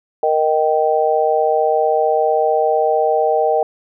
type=chord; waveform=sine; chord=Eb major; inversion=second; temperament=just; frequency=466.7 / 622.3 / 777.8 Hz; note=Bb4 / Eb5 / G5; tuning=+2 / 0 / -14 cents; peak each=-17 dBFS; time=0.23-3.63 s; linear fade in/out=2 ms; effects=none